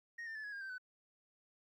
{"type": "tone with pitch steps", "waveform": "sine", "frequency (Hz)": [1864.7, 1799.1, 1735.8, 1674.7, 1615.8, 1559, 1504.1], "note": ["A#6", "A6", "A6", "G#6", "G#6", "G6", "F#6"], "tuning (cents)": [0, 38, -24, 14, -48, -10, 28], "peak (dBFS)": -40, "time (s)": [0.18, 0.782], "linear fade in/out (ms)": 10, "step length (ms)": 86, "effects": ["tanh soft clip ceiling -42 dBFS", "13-bit"]}